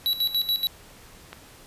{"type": "tone with tremolo", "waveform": "square", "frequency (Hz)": 3920, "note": "B7", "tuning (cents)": -14, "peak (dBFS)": -21, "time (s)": [0.06, 0.67], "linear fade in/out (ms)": 0, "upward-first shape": "square", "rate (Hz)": 7, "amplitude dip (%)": 75}
{"type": "click", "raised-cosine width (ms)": 0.3, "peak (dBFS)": -21, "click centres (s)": 1.33}
{"effects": ["pink hiss -49 dBFS RMS until 1.66 s", "resampled to 32000 Hz"]}